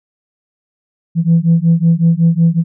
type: beating tone pair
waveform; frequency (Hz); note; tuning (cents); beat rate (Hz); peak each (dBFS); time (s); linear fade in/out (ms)
sine; 164 / 169.4; E3 / E3; -9 / +48; 5.4; -10; 1.15-2.64; 50
effects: tanh soft clip ceiling -3 dBFS